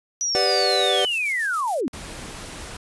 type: linear sweep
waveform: sine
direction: down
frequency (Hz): 5900 to 218.8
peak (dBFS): -21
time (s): 0.21-1.88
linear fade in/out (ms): 0
type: chord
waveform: square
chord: G major seventh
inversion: none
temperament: equal with one note detuned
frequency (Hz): 392 / 497.3 / 587.3 / 740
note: G4 / B4 / D5 / F#5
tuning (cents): 0 / +12 / 0 / 0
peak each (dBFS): -26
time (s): 0.35-1.05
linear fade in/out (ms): 0
type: noise with tremolo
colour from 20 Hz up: violet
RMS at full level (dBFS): -32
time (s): 0.69-1.81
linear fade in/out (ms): 10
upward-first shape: square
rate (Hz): 7.1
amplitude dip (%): 45
type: noise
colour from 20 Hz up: pink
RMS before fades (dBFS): -36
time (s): 1.93-2.77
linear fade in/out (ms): 5
effects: resampled to 24000 Hz